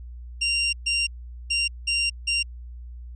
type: tone bursts at uneven times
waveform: 25% pulse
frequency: 2773 Hz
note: F7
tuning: 13 cents flat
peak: -17 dBFS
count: 5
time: 0.41-0.73 / 0.86-1.07 / 1.5-1.68 / 1.87-2.1 / 2.27-2.43 s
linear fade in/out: 10 ms
effects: added 60 Hz sine -36 dBFS peak until 3.15 s + resampled to 22050 Hz